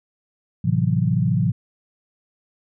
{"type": "chord", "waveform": "sine", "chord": "F# half-diminished seventh", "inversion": "first", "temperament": "equal", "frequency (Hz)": [110, 130.81, 164.81, 185], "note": ["A2", "C3", "E3", "F#3"], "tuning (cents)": [0, 0, 0, 0], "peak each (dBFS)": [-22, -22, -21, -24], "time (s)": [0.64, 1.52], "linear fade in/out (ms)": 10, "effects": []}